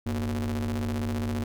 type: ring-modulated tone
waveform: 45% pulse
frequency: 69 Hz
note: C#2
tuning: 7 cents flat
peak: -24 dBFS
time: 0.06-1.44 s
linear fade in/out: 5 ms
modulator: 165 Hz
effects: none